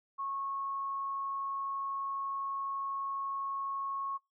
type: tone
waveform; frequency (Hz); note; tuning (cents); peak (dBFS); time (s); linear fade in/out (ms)
sine; 1097; C#6; -18; -34; 0.18-4.18; 20
effects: noise-tail reverb RT60 0.2 s tail -23 dB re dry